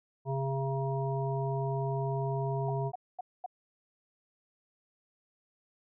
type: harmonic tone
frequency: 135.5 Hz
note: C#3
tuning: 39 cents flat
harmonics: 1 / 3 / 5 / 7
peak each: -31 / -36 / -38 / -39 dBFS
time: 0.25-2.92 s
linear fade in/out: 50 ms
type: tone bursts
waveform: sine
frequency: 734 Hz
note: F#5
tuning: 14 cents flat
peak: -34 dBFS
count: 4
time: 2.68-3.462 s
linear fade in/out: 5 ms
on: 23 ms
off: 230 ms
effects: none